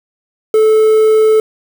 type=tone with quantisation; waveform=triangle; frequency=435.6 Hz; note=A4; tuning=17 cents flat; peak=-4 dBFS; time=0.54-1.4 s; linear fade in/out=2 ms; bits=5; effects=none